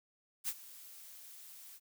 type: noise with ADSR envelope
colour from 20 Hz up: blue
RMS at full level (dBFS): -35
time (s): 0.44-1.8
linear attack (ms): 42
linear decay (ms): 51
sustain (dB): -18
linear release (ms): 42
effects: none